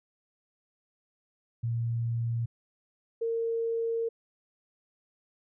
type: tone pair in turn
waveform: sine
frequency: 116.54 / 458.4 Hz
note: A#2 / A#4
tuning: 0 / -29 cents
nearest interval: 2 octaves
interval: 2371 cents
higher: second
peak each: -27 dBFS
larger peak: neither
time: 1.63-2.46 / 3.21-4.09 s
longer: second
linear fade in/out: 10 ms
effects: none